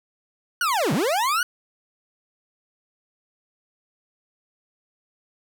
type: linear two-way sweep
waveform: 40% pulse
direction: down then up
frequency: 1500 to 127.7 to 1500 Hz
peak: -19 dBFS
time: 0.61-1.43 s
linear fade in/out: 2 ms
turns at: 0.93 s
effects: none